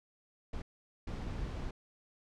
brown noise bursts at uneven times, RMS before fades -39 dBFS, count 2, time 0.53-0.62 / 1.07-1.71 s, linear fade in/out 5 ms, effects low-pass 6000 Hz 12 dB/octave

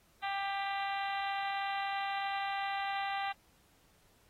harmonic tone, 395.2 Hz, G4, 14 cents sharp, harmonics 2 / 3 / 4 / 5 / 6 / 7 / 8 / 9 / 10, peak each -35 / -43 / -44 / -42 / -48 / -47 / -50 / -53 / -51 dBFS, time 0.22-3.33 s, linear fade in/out 20 ms, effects pink hiss -68 dBFS RMS until 4.29 s + AAC 48 kbps

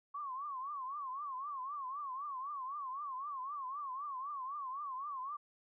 sine tone with vibrato, 1100 Hz, C#6, 14 cents flat, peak -39 dBFS, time 0.14-5.37 s, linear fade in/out 10 ms, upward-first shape triangle, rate 3.9 Hz, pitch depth 170 cents each way, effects none

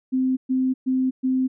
sine tone bursts, 259.3 Hz, C4, 15 cents flat, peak -18 dBFS, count 4, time 0.12-1.48 s, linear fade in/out 20 ms, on 250 ms, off 120 ms, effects none

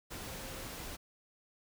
sine tone in noise, 530 Hz, C5, 22 cents sharp, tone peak -51 dBFS, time 0.26-0.65 s, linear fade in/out 20 ms, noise pink, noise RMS -44 dBFS, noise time 0.1-0.97 s, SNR -10 dB, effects none

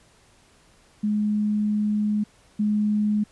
sine tone pair in turn, 210 / 210 Hz, G#3 / G#3, +19 / +19 cents, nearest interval unison, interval 0 cents, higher neither, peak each -20 / -19 dBFS, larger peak second, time 1.03-2.24 / 2.59-3.24 s, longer first, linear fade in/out 10 ms, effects pink hiss -57 dBFS RMS until 3.31 s + resampled to 24000 Hz

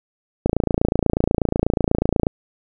click train, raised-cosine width 2 ms, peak -3 dBFS, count 52, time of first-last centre 0.46-2.269 s, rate 28.2 Hz, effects none

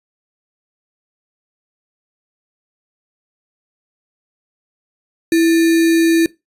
sine tone with sample-and-hold, 329.6 Hz, E4, in tune, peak -9 dBFS, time 5.32-6.26 s, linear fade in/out 2 ms, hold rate 2100 Hz, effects noise-tail reverb RT60 0.2 s tail -20 dB re dry + resampled to 32000 Hz

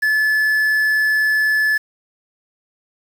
triangle tone with quantisation, 1728 Hz, A6, 32 cents flat, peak -12 dBFS, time 0.02-1.78 s, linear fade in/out 10 ms, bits 6, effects none

